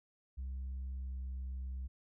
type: tone with pitch glide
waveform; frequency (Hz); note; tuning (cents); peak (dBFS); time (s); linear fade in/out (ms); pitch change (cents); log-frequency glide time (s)
sine; 65.41 to 64.85; C2 to C2; 0 to -15; -36; 0.37-1.88; 20; -15; 0.97-1.15
effects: tanh soft clip ceiling -37 dBFS